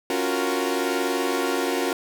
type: chord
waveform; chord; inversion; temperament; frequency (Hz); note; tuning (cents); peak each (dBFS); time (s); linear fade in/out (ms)
sawtooth; Gb major seventh; second; equal; 277.2 / 349.2 / 370 / 466.2; Db4 / F4 / Gb4 / Bb4; 0 / 0 / 0 / 0; -24; 0.1-1.93; 2
effects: none